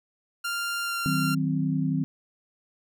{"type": "tone with pitch glide", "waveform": "sawtooth", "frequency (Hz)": [1394, 1382.8], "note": ["F6", "F6"], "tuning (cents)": [-4, -18], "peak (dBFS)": -24, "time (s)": [0.44, 1.35], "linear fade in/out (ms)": 10, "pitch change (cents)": -14, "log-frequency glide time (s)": [0.83, 0.96]}
{"type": "chord", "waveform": "sine", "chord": "C diminished", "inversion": "first", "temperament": "just", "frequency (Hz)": [156.98, 188.37, 261.6], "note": ["Eb3", "Gb3", "C4"], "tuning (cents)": [16, 31, 0], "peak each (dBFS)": [-26, -30, -27], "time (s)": [1.06, 2.04], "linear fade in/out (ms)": 0}
{"effects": []}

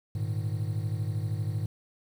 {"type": "chord", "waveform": "triangle", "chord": "Ab suspended second", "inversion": "none", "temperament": "equal with one note detuned", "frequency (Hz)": [103.83, 116.54, 154.31], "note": ["Ab2", "Bb2", "Eb3"], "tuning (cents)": [0, 0, -14], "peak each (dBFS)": [-28, -32, -34], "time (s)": [0.15, 1.66], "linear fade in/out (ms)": 5, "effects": ["9-bit"]}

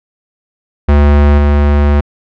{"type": "tone with level steps", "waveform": "square", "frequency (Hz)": 72.5, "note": "D2", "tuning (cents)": -22, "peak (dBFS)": [-5, -7], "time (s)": [0.88, 2.01], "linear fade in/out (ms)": 10, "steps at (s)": 1.38, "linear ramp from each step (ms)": 2, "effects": ["low-pass 2000 Hz 12 dB/octave"]}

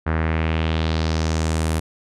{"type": "tone with low-pass filter sweep", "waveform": "sawtooth", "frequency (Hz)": 79.9, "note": "D#2", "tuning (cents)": 47, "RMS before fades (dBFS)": -21, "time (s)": [0.06, 1.8], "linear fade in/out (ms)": 10, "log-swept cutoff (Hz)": [1600, 11000], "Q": 2.2, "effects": []}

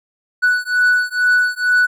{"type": "beating tone pair", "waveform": "triangle", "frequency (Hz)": [1480, 1482.2], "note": ["F#6", "F#6"], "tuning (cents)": [0, 3], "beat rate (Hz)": 2.2, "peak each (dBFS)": -14, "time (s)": [0.42, 1.87], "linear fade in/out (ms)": 20, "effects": []}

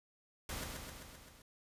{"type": "noise with echo", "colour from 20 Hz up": "pink", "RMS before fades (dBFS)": -42, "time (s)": [0.49, 0.64], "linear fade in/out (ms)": 2, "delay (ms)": 130, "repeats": 6, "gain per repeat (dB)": -3, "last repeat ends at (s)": 1.42, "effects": ["resampled to 32000 Hz"]}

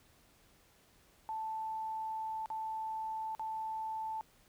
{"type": "tone with dropouts", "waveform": "sine", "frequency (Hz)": 880, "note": "A5", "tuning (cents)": 0, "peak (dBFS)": -36, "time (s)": [1.29, 4.21], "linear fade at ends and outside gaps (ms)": 0, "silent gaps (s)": [[2.459, 2.502], [3.35, 3.395]], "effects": ["pink hiss -66 dBFS RMS until 4.48 s"]}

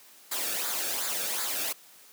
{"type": "noise with flanger", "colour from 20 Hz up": "white", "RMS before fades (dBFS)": -31, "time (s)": [0.31, 1.73], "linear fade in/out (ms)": 10, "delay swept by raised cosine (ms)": [0.34, 1.01], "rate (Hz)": 2.7, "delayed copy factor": -0.6, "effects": ["white hiss -54 dBFS RMS until 2.12 s", "high-pass 200 Hz 12 dB/octave"]}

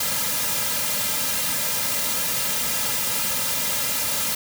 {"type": "noise with comb filter", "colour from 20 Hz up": "white", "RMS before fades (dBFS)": -24, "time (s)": [0, 4.35], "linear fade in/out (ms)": 5, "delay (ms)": 2.7, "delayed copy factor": -0.95, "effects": []}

